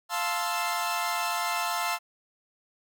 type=chord; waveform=sawtooth; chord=F major seventh; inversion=none; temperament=equal; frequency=698.5 / 880 / 1046.5 / 1318.5 Hz; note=F5 / A5 / C6 / E6; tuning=0 / 0 / 0 / 0 cents; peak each=-29 dBFS; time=0.09-1.99 s; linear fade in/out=50 ms; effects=none